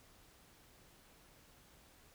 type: silence
effects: pink hiss -64 dBFS RMS until 2.14 s